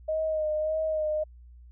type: tone with vibrato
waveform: sine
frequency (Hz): 622.3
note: D#5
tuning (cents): 0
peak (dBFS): -25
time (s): 0.08-1.24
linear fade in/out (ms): 10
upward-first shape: sine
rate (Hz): 1.7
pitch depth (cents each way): 30
effects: added 60 Hz sine -47 dBFS peak until 1.71 s